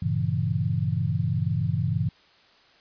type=chord; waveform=sine; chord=G diminished seventh; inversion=none; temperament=equal; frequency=98 / 116.54 / 138.59 / 164.81 Hz; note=G2 / Bb2 / Db3 / Fb3; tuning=0 / 0 / 0 / 0 cents; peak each=-28 dBFS; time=0.02-2.09 s; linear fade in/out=5 ms; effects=white hiss -57 dBFS RMS until 2.8 s + resampled to 11025 Hz